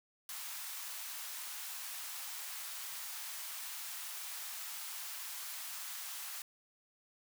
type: high-pass noise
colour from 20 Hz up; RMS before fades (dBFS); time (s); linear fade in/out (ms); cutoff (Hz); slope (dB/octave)
white; -44; 0.29-6.42; 2; 790; 24
effects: none